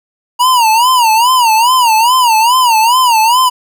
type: tone with vibrato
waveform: square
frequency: 948 Hz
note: A#5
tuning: 29 cents sharp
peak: -7 dBFS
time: 0.39-3.5 s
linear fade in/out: 20 ms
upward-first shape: sine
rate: 2.4 Hz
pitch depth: 150 cents each way
effects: none